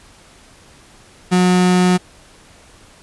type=tone; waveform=35% pulse; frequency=181.3 Hz; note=F#3; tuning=35 cents flat; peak=-9 dBFS; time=1.31-1.98 s; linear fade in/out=20 ms; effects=pink hiss -46 dBFS RMS until 3.02 s + resampled to 24000 Hz